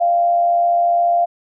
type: tone with frequency modulation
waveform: sine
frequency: 693 Hz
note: F5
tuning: 14 cents flat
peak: -12 dBFS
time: 0-1.26 s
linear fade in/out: 20 ms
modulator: 94.5 Hz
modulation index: 0.29
effects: none